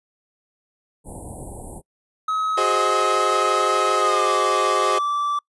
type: band-stop noise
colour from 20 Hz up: pink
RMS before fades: -35 dBFS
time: 1.04-1.82 s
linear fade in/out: 50 ms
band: 930 to 8000 Hz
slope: 96 dB/octave
type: tone with pitch glide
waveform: triangle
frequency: 1277 to 1164.3 Hz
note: D#6 to D6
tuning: +45 to -15 cents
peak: -18 dBFS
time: 2.28-5.39 s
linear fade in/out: 5 ms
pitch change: -160 cents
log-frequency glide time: 3.96-4.32 s
type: chord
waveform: 30% pulse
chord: Ab dominant seventh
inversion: third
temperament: equal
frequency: 370 / 415.3 / 523.3 / 622.3 Hz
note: Gb4 / Ab4 / C5 / Eb5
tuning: 0 / 0 / 0 / 0 cents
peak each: -23 dBFS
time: 2.57-4.99 s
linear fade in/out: 10 ms
effects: noise-tail reverb RT60 0.1 s tail -26 dB re dry + resampled to 24000 Hz